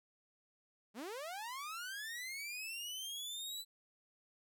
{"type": "linear sweep", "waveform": "sawtooth", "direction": "up", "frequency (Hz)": [189.7, 4009], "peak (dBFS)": -39, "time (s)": [0.94, 3.65], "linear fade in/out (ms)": 50, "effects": []}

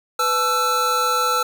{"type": "tone cluster", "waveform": "square", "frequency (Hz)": [497.6, 865, 1333], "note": ["B4", "A5", "E6"], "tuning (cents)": [13, -30, 19], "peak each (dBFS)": [-26, -28, -19], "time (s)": [0.19, 1.43], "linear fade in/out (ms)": 5, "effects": []}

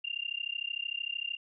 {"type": "tone with amplitude modulation", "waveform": "sine", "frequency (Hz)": 2794, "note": "F7", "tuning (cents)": 0, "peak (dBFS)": -29, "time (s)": [0.04, 1.37], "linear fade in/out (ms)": 10, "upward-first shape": "sine", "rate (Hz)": 33.2, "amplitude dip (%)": 100, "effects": []}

